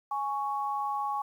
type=tone pair together; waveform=sine; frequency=831.6 / 1111 Hz; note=G#5 / C#6; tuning=+2 / +4 cents; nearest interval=perfect fourth; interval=502 cents; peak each=-31 / -32 dBFS; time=0.11-1.22 s; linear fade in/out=5 ms; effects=10-bit